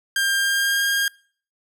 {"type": "tone with pitch glide", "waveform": "sawtooth", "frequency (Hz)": [1598, 1615.6], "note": ["G6", "G#6"], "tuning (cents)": [33, -48], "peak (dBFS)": -15, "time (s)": [0.16, 1.08], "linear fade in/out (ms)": 2, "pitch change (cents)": 19, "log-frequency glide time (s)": [0.37, 0.82], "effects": ["noise-tail reverb RT60 0.5 s tail -26 dB re dry"]}